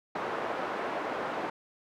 pink band-pass noise, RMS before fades -34 dBFS, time 0.15-1.5 s, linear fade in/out 5 ms, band 440 to 1300 Hz, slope 12 dB/octave, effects none

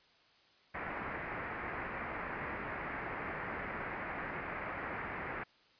white low-pass noise, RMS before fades -41 dBFS, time 0.74-5.44 s, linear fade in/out 10 ms, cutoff 2200 Hz, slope 48 dB/octave, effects white hiss -66 dBFS RMS until 5.79 s + resampled to 11025 Hz

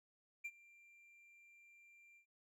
triangle tone with ADSR envelope, 2373 Hz, D7, 17 cents sharp, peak -39 dBFS, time 0.44-2.26 s, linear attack 13 ms, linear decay 51 ms, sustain -22 dB, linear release 95 ms, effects none

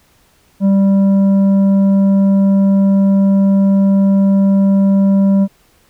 sine tone with tanh clipping, 196 Hz, G3, in tune, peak -9 dBFS, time 0.6-5.48 s, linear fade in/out 50 ms, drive 7 dB, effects pink hiss -53 dBFS RMS until 5.89 s

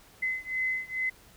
sine beating tone pair, 2039 / 2041.3 Hz, C7 / C7, -45 / -43 cents, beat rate 2.3 Hz, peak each -31 / -32 dBFS, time 0.22-1.1 s, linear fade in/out 10 ms, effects pink hiss -56 dBFS RMS until 1.36 s

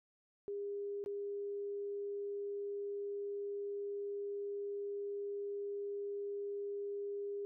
sine tone with dropouts, 404.6 Hz, G#4, 45 cents flat, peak -38 dBFS, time 0.48-7.45 s, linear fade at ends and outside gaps 0 ms, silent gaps 1.04-1.061 s, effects none

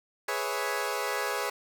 15% pulse chord, C# minor seventh, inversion second, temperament equal, 415.3 / 493.9 / 554.4 / 659.3 Hz, G#4 / B4 / C#5 / E5, 0 / 0 / 0 / 0 cents, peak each -27 / -28 / -28 / -32 dBFS, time 0.28-1.5 s, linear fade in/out 5 ms, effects none

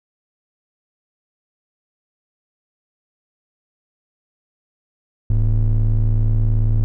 triangle ring-modulated tone, 68 Hz, C#2, 33 cents flat, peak -8 dBFS, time 5.3-6.84 s, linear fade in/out 0 ms, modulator 38.9 Hz, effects none

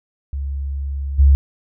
sine tone with level steps, 69.3 Hz, C#2, in tune, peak -21 / -7 dBFS, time 0.33-1.35 s, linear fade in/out 0 ms, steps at 1.18 s, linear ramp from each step 20 ms, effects none

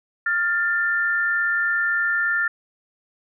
sine tone pair together, 1404.1 / 1781 Hz, F6 / A6, +9 / +21 cents, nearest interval major third, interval 412 cents, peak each -22 / -21 dBFS, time 0.26-2.48 s, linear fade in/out 5 ms, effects none

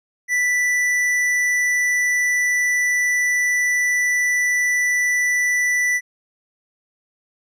triangle tone with tanh clipping, 1975.5 Hz, B6, in tune, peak -18 dBFS, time 0.28-6.01 s, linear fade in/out 50 ms, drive 15 dB, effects none

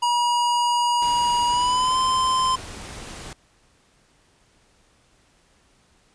square tone with pitch glide, 960 to 1034.9 Hz, B5 to C6, -49 to -19 cents, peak -19 dBFS, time 0.02-2.56 s, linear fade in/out 10 ms, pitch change +130 cents, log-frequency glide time 1.47-1.98 s
pink noise, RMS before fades -37 dBFS, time 1.02-3.33 s, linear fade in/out 2 ms
effects pink hiss -60 dBFS RMS until 6.14 s + resampled to 22050 Hz

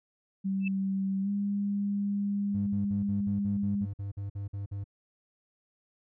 sine tone with pitch glide, 193.4 to 201.8 Hz, G3 to G#3, -23 to -49 cents, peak -27 dBFS, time 0.44-3.86 s, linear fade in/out 20 ms, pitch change +74 cents, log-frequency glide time 1.22-1.29 s
sine tone with exponential growth, 2637 Hz, E7, in tune, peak -30 dBFS, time 0.6-0.68 s, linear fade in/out 5 ms, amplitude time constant 17 ms
triangle tone bursts, 100 Hz, G2, 35 cents sharp, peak -31 dBFS, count 13, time 2.54-4.842 s, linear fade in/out 10 ms, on 130 ms, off 51 ms
effects none

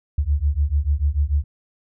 sine beating tone pair, 69.3 / 76.1 Hz, C#2 / D#2, 0 / -38 cents, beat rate 6.8 Hz, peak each -20 dBFS, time 0.18-1.44 s, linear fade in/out 5 ms, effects none

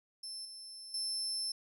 35% pulse tone with level steps, 5300 Hz, E8, 9 cents sharp, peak -39 / -44 / -32 dBFS, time 0.23-1.52 s, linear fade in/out 5 ms, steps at 0.45 / 0.94 s, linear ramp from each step 2 ms, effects none

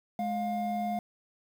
triangle tone pair together, 210.4 / 707.7 Hz, G#3 / F5, +23 / +23 cents, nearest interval octave + major sixth, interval 2100 cents, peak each -31 / -29 dBFS, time 0.19-0.99 s, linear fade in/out 2 ms, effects 9-bit

